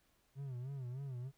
triangle tone with vibrato, 130.7 Hz, C3, 1 cent flat, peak -39 dBFS, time 0.35-1.32 s, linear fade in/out 50 ms, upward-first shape sine, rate 3.3 Hz, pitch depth 130 cents each way, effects pink hiss -75 dBFS RMS until 1.37 s

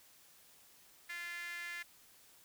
sawtooth tone with high-pass filter, 346.4 Hz, F4, 14 cents flat, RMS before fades -44 dBFS, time 1.09-1.83 s, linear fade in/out 10 ms, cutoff 1900 Hz, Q 8.4, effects white hiss -63 dBFS RMS until 2.44 s

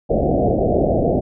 white low-pass noise, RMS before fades -17 dBFS, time 0.09-1.21 s, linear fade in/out 20 ms, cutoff 720 Hz, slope 96 dB/octave, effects none

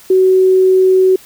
sine tone, 375 Hz, F#4, 23 cents sharp, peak -6 dBFS, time 0.1-1.16 s, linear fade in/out 5 ms, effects white hiss -41 dBFS RMS until 1.25 s

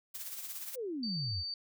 blue noise with tremolo, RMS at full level -40 dBFS, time 0.14-0.76 s, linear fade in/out 10 ms, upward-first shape triangle, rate 17 Hz, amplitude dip 60%
sine exponential sweep, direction down, 554 to 75.9 Hz, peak -35 dBFS, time 0.74-1.44 s, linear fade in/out 50 ms
sine tone, 4594 Hz, D8, 39 cents flat, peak -36 dBFS, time 1.03-1.54 s, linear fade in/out 2 ms
effects none

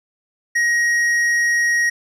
sine tone with tanh clipping, 1887 Hz, A#6, 21 cents sharp, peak -16 dBFS, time 0.55-1.9 s, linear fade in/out 10 ms, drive 9 dB, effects none

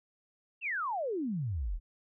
sine exponential sweep, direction down, 2809 to 34.67 Hz, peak -31 dBFS, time 0.61-1.8 s, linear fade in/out 50 ms, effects none

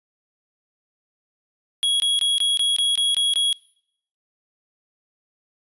square tone bursts, 3322 Hz, G#7, in tune, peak -18 dBFS, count 9, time 1.83-3.528 s, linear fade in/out 0 ms, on 170 ms, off 21 ms, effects noise-tail reverb RT60 0.7 s tail -24 dB re dry + resampled to 24000 Hz

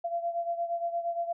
sine beating tone pair, 682 / 690.6 Hz, F5 / F5, -41 / -20 cents, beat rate 8.6 Hz, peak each -30 / -35 dBFS, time 0.04-1.33 s, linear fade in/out 10 ms, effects none

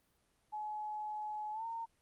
sine tone with pitch glide, 849 to 915.2 Hz, G#5 to A#5, +38 to -32 cents, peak -38 dBFS, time 0.52-1.86 s, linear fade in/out 20 ms, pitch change +130 cents, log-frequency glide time 1.52-1.65 s, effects pink hiss -75 dBFS RMS until 2.01 s + Opus 32 kbps

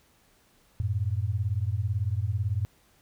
sine beating tone pair, 92.5 / 110.5 Hz, F#2 / A2, 0 / +8 cents, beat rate 18 Hz, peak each -28 dBFS, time 0.8-2.65 s, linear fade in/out 0 ms, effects pink hiss -63 dBFS RMS until 3.01 s

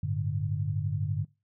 sine chord, G suspended second, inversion none, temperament equal, 98 / 110 / 146.83 Hz, G2 / A2 / D3, 0 / 0 / 0 cents, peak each -31 / -33 / -31 dBFS, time 0.03-1.25 s, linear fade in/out 5 ms, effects noise-tail reverb RT60 0.3 s tail -23 dB re dry

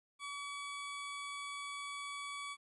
20% pulse tone, 1139 Hz, C#6, 47 cents sharp, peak -37 dBFS, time 0.19-2.57 s, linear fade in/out 50 ms, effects resampled to 24000 Hz + 13-bit

